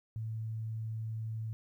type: tone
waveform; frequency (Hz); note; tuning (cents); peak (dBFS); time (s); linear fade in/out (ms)
sine; 111; A2; +16; -35; 0.16-1.53; 0
effects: 12-bit